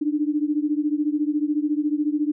sine beating tone pair, 293.7 / 307.7 Hz, D4 / D#4, 0 / -19 cents, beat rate 14 Hz, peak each -22 / -24 dBFS, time 0.01-2.32 s, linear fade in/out 10 ms, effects none

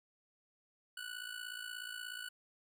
25% pulse tone with amplitude modulation, 1480 Hz, F#6, in tune, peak -36 dBFS, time 0.97-2.29 s, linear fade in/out 5 ms, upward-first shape sine, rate 56.7 Hz, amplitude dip 75%, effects none

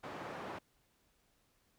white band-pass noise, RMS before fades -45 dBFS, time 0.03-0.59 s, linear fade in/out 10 ms, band 140 to 1100 Hz, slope 12 dB/octave, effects pink hiss -74 dBFS RMS until 1.78 s

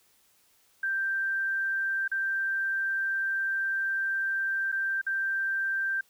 sine tone with dropouts, 1572 Hz, G6, 4 cents sharp, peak -26 dBFS, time 0.83-6.01 s, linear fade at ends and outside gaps 5 ms, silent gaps 2.079-2.115 / 4.718-4.724 / 5.015-5.065 s, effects white hiss -65 dBFS RMS until 6.09 s

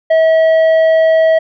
triangle tone with tanh clipping, 644 Hz, E5, 41 cents flat, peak -8 dBFS, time 0.1-1.39 s, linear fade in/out 10 ms, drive 11 dB, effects none

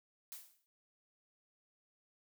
blue noise with exponential decay, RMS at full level -45 dBFS, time 0.32-0.66 s, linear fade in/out 0 ms, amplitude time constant 72 ms, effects none

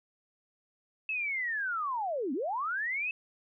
sine linear two-way sweep, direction down then up, 2637 to 240 to 2637 Hz, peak -30 dBFS, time 1.09-3.11 s, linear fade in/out 2 ms, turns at 2.33 s, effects none

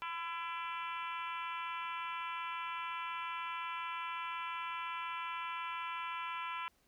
harmonic tone, 335.9 Hz, E4, 33 cents sharp, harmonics 3 / 4 / 5 / 6 / 7 / 8 / 9 / 10, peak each -41 / -44 / -52 / -53 / -46 / -50 / -52 / -58 dBFS, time 0.02-6.68 s, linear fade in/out 0 ms, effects pink hiss -73 dBFS RMS until 6.87 s

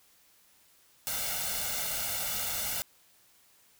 white noise with comb filter, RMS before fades -33 dBFS, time 1.07-2.82 s, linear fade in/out 0 ms, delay 1.4 ms, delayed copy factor +0.8, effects white hiss -63 dBFS RMS until 3.79 s

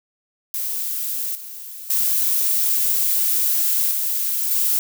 violet noise with level steps, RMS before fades -25 / -35 / -19 / -22 / -19 dBFS, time 0.54-4.79 s, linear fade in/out 0 ms, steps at 1.35 / 1.9 / 3.91 / 4.51 s, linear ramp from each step 2 ms, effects none

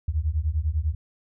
sine beating tone pair, 72.6 / 82.6 Hz, D2 / E2, -19 / +4 cents, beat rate 10 Hz, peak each -25 / -25 dBFS, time 0.08-0.95 s, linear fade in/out 5 ms, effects none

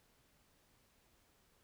silence, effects pink hiss -72 dBFS RMS until 1.63 s

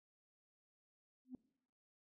sine tone with exponential growth, 254.8 Hz, C4, 46 cents flat, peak -40 dBFS, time 1.25-1.35 s, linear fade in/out 1 ms, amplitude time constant 21 ms, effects noise-tail reverb RT60 0.8 s tail -23 dB re dry + tanh soft clip ceiling -40 dBFS

